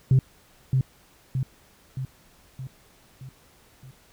sine tone with echo, 131.2 Hz, C3, 5 cents sharp, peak -12 dBFS, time 0.11-0.19 s, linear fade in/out 2 ms, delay 620 ms, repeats 6, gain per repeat -5 dB, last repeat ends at 3.91 s, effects tanh soft clip ceiling -12 dBFS + pink hiss -57 dBFS RMS until 4.12 s

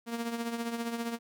sawtooth tone with tremolo, 233.1 Hz, A#3, in tune, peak -26 dBFS, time 0.06-1.19 s, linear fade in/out 50 ms, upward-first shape triangle, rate 15 Hz, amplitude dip 65%, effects none

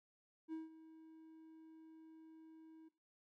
triangle tone with ADSR envelope, 320 Hz, D#4, 49 cents sharp, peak -39 dBFS, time 0.48-2.89 s, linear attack 48 ms, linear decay 160 ms, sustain -16 dB, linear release 13 ms, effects noise-tail reverb RT60 0.3 s tail -17 dB re dry

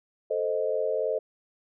sine chord, A diminished, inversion none, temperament equal, 440 / 523.3 / 622.3 Hz, A4 / C5 / Eb5, 0 / 0 / 0 cents, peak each -29 dBFS, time 0.3-1.19 s, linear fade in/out 10 ms, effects none

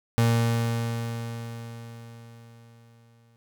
35% pulse tone with exponential decay, 116.2 Hz, A#2, 5 cents flat, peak -16 dBFS, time 0.18-3.36 s, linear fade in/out 0 ms, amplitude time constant 690 ms, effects none

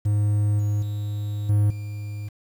triangle tone with level steps, 103.83 Hz, G#2, in tune, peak -16 / -18 / -23 / -14 / -27 dBFS, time 0.05-2.29 s, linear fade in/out 10 ms, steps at 0.59 / 0.82 / 1.49 / 1.7 s, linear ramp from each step 5 ms, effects 8-bit

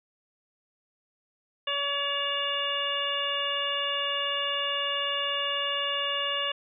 harmonic tone with a mistuned harmonic, 567 Hz, C#5, 39 cents sharp, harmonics 1 / 2 / 3 / 4 / 5 / 6, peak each -35 / -34 / -36 / -41 / -29 / -36 dBFS, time 1.67-6.52 s, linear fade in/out 5 ms, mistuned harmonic 6, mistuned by +41 cents, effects none

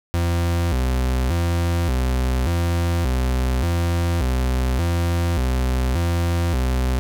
40% pulse tone with vibrato, 73.8 Hz, D2, 9 cents sharp, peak -17 dBFS, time 0.14-6.99 s, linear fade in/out 0 ms, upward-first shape square, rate 0.86 Hz, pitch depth 260 cents each way, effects none

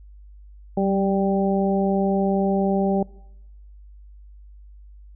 harmonic tone with a mistuned harmonic, 196 Hz, G3, in tune, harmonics 1 / 2 / 3 / 4, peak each -21 / -24 / -26 / -27 dBFS, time 0.77-3.03 s, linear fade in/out 5 ms, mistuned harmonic 1, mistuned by -23 cents, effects noise-tail reverb RT60 0.9 s tail -23 dB re dry + added 50 Hz sine -42 dBFS peak until 5.15 s

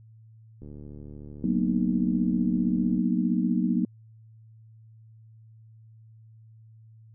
click train, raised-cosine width 3 ms, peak -31 dBFS, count 175, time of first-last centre 0.62-2.991 s, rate 73.4 Hz
sine chord, B major seventh, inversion second, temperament just, 185.21 / 231.5 / 246.9 / 308.7 Hz, F#3 / A#3 / B3 / D#4, +2 / -12 / 0 / -14 cents, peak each -26 / -27 / -28 / -30 dBFS, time 1.44-3.85 s, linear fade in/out 2 ms
effects added 111 Hz sine -49 dBFS peak until 7.14 s

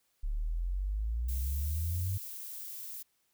sine exponential sweep, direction up, 35.02 to 98 Hz, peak -30 dBFS, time 0.23-2.18 s, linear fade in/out 10 ms
violet noise, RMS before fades -43 dBFS, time 1.28-3.03 s, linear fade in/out 10 ms
effects white hiss -75 dBFS RMS until 3.33 s

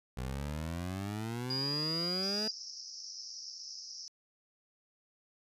20% pulse exponential sweep, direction up, 61.74 to 219.5 Hz, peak -31 dBFS, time 0.17-2.48 s, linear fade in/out 5 ms
sine tone, 4859 Hz, D#8, 42 cents flat, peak -33 dBFS, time 1.5-2.51 s, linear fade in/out 5 ms
white band-pass noise, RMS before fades -46 dBFS, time 2.23-4.08 s, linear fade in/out 0 ms, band 5000 to 5700 Hz, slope 96 dB/octave
effects resampled to 32000 Hz

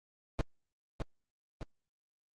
brown noise with echo, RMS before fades -29 dBFS, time 0.39-0.41 s, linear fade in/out 0 ms, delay 610 ms, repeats 2, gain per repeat -5 dB, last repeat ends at 1.63 s, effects low-pass 6000 Hz 12 dB/octave + Opus 32 kbps

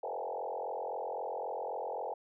sine tone with frequency modulation, 663 Hz, E5, 10 cents sharp, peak -35 dBFS, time 0.03-2.14 s, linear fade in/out 5 ms, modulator 43.8 Hz, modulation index 5, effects none

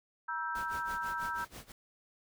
sine chord, E diminished, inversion second, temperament equal with one note detuned, 953.6 / 1318.5 / 1568 Hz, Bb5 / E6 / G6, +39 / 0 / 0 cents, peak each -38 dBFS, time 0.28-1.45 s, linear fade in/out 10 ms
pink noise with tremolo, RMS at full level -46 dBFS, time 0.55-1.72 s, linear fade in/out 2 ms, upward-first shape sine, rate 6.1 Hz, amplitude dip 90%
effects none

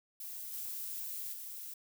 violet noise with level steps, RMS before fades -44 / -41 / -45 dBFS, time 0.2-1.74 s, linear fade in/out 5 ms, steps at 0.52 / 1.32 s, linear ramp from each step 20 ms, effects none

